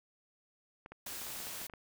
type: clicks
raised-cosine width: 0.5 ms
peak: -33 dBFS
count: 12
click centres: 0.861 / 0.92 / 1.067 / 1.217 / 1.268 / 1.304 / 1.361 / 1.403 / 1.469 / 1.616 / 1.698 / 1.737 s
type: noise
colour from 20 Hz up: white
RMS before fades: -43 dBFS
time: 1.06-1.67 s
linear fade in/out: 5 ms
effects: none